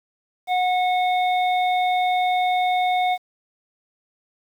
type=harmonic tone; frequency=730 Hz; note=F#5; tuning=24 cents flat; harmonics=1 / 3 / 5; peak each=-18 / -28 / -32 dBFS; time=0.47-3.18 s; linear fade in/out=50 ms; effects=8-bit